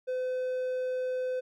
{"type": "tone", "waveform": "triangle", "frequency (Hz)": 509, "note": "C5", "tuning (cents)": -48, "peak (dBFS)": -27, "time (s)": [0.07, 1.41], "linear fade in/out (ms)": 20, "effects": []}